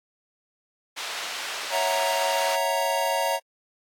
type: band-pass noise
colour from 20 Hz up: white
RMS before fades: -33 dBFS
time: 0.96-2.57 s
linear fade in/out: 20 ms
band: 610 to 4200 Hz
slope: 12 dB/octave
type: chord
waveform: square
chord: F# dominant seventh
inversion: second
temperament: equal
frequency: 554.4 / 659.3 / 740 / 932.3 Hz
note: C#5 / E5 / F#5 / A#5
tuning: 0 / 0 / 0 / 0 cents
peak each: -29 / -29 / -32 / -27 dBFS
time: 1.7-3.4 s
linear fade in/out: 50 ms
effects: AAC 64 kbps